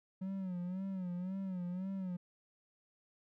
triangle tone with vibrato, 185 Hz, F#3, in tune, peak -35 dBFS, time 0.21-2.17 s, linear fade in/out 10 ms, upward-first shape sine, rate 1.9 Hz, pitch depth 87 cents each way, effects none

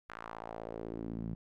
sawtooth tone with band-pass filter sweep, 56 Hz, A1, 31 cents sharp, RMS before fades -42 dBFS, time 0.09-1.35 s, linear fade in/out 5 ms, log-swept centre 1500 to 170 Hz, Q 2.1, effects none

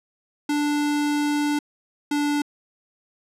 square tone pair in turn, 293.7 / 292 Hz, D4 / D4, 0 / -10 cents, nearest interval unison, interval 10 cents, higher first, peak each -21 dBFS, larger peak neither, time 0.49-1.59 / 2.11-2.42 s, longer first, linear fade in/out 5 ms, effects low-pass 11000 Hz 12 dB/octave

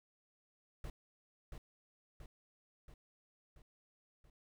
brown noise with echo, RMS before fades -44 dBFS, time 0.84-0.9 s, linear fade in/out 2 ms, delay 680 ms, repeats 5, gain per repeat -4 dB, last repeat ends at 4.3 s, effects none

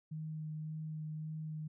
sine tone with vibrato, 155.56 Hz, D#3, in tune, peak -39 dBFS, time 0.11-1.68 s, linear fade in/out 10 ms, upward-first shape sine, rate 1.8 Hz, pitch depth 12 cents each way, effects none

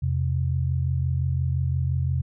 sine tone pair together, 85.1 / 130.89 Hz, F2 / C3, -44 / +1 cents, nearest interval perfect fifth, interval 745 cents, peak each -24 dBFS, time 0.02-2.22 s, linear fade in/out 10 ms, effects none

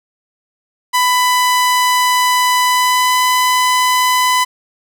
sawtooth tone with pitch glide, 997 to 1003.9 Hz, B5 to B5, +16 to +28 cents, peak -7 dBFS, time 0.93-4.45 s, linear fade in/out 20 ms, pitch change +12 cents, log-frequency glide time 2.64-3.17 s, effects none

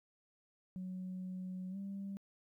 sine tone with pitch glide, 184.7 to 196.82 Hz, F#3 to G3, -3 to +7 cents, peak -39 dBFS, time 0.76-2.17 s, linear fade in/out 0 ms, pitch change +110 cents, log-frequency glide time 1.7-1.77 s, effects tanh soft clip ceiling -37 dBFS + 13-bit

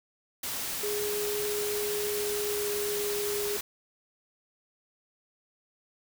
white noise, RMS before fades -34 dBFS, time 0.43-3.61 s, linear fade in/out 5 ms
sine tone with pitch glide, 415.3 to 411 Hz, G#4 to G#4, 0 to -18 cents, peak -30 dBFS, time 0.83-3.57 s, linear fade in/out 5 ms, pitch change -18 cents, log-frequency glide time 1.98-3.38 s
effects none

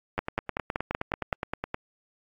two click trains, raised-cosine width 0.5 ms, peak -14 / -11 dBFS, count 16 / 7, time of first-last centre 0.18-1.744 / 0.19-1.329 s, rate 9.59 / 5.27 Hz, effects AAC 48 kbps

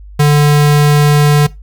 square tone, 147.2 Hz, D3, 4 cents sharp, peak -6 dBFS, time 0.19-1.47 s, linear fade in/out 10 ms, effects noise-tail reverb RT60 0.2 s tail -19 dB re dry + added 50 Hz sine -30 dBFS peak until 1.62 s

